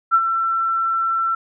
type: tone with ADSR envelope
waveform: sine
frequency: 1344 Hz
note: E6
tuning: 33 cents sharp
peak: -9 dBFS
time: 0.11-1.35 s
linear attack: 34 ms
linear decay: 54 ms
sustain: -8 dB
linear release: 5 ms
effects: none